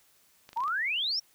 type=clicks; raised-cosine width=0.2 ms; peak=-30 dBFS; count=6; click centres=0.491 / 0.531 / 0.573 / 0.605 / 0.637 / 0.68 s
type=exponential sweep; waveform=sine; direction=up; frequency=873 to 5690 Hz; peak=-27 dBFS; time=0.56-1.2 s; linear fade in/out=10 ms
effects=white hiss -64 dBFS RMS until 1.34 s